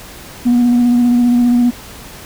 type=tone with vibrato; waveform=sine; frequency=242.2 Hz; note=B3; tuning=34 cents flat; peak=-6 dBFS; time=0.45-1.71 s; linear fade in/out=20 ms; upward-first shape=square; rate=15 Hz; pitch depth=16 cents each way; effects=tanh soft clip ceiling -6 dBFS + pink hiss -34 dBFS RMS until 2.25 s